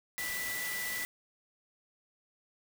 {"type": "tone in noise", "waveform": "sine", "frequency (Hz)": 1975.5, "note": "B6", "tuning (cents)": 0, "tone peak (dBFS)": -36, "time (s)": [0.18, 1.05], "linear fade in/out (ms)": 0, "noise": "white", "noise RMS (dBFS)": -39, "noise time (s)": [0.18, 1.05], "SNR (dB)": 0, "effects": []}